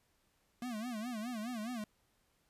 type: tone with vibrato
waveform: square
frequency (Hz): 230.3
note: A#3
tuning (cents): -21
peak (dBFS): -39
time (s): 0.62-1.84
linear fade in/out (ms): 2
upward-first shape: sine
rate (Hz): 4.8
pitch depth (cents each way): 160
effects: pink hiss -75 dBFS RMS until 2.49 s + resampled to 32000 Hz